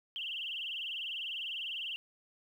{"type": "tone with vibrato", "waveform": "sine", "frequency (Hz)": 2964, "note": "F#7", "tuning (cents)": 2, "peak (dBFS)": -36, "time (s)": [0.16, 1.96], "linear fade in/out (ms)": 0, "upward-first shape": "triangle", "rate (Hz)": 20, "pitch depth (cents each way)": 190, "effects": ["11-bit"]}